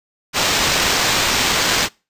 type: noise with sample-and-hold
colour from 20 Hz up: white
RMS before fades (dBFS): -17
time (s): 0.33-1.89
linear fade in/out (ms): 50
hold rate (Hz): 11025
effects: noise-tail reverb RT60 0.3 s tail -25 dB re dry + resampled to 32000 Hz